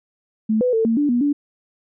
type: tone with pitch steps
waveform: sine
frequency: 218.3 / 499.4 / 447.4 / 227.6 / 291.9 / 241.9 / 288.7 Hz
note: A3 / B4 / A4 / A#3 / D4 / B3 / D4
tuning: -13 / +19 / +29 / -41 / -10 / -36 / -30 cents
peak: -15 dBFS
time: 0.49-1.33 s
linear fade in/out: 10 ms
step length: 120 ms
effects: none